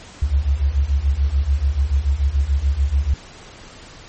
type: beating tone pair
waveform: sine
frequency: 65.41 / 72.31 Hz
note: C2 / D2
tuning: 0 / -26 cents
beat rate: 6.9 Hz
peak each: -19 / -17 dBFS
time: 0.22-3.14 s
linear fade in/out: 5 ms
effects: pink hiss -41 dBFS RMS until 4.08 s + MP3 32 kbps